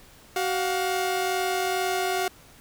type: tone pair together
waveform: sawtooth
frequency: 376.6 / 711 Hz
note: F#4 / F5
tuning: +31 / +31 cents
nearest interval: major seventh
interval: 1100 cents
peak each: -23 dBFS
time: 0.36-2.28 s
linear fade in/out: 2 ms
effects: pink hiss -52 dBFS RMS until 2.6 s